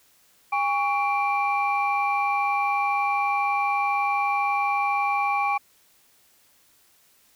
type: tone cluster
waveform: sine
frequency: 812 / 1122 / 2358 Hz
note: G#5 / C#6 / D7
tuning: -39 / +21 / +6 cents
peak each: -23 / -25 / -27 dBFS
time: 0.52-5.58 s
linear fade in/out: 10 ms
effects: tanh soft clip ceiling -13 dBFS + white hiss -60 dBFS RMS until 7.35 s